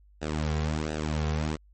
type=tone with flanger; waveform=sawtooth; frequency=77 Hz; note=D#2; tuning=17 cents flat; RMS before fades=-29 dBFS; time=0.21-1.57 s; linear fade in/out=20 ms; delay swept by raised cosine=0.9 to 3.4 ms; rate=1.4 Hz; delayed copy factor=-0.85; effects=added 50 Hz sine -54 dBFS peak until 1.73 s + MP3 32 kbps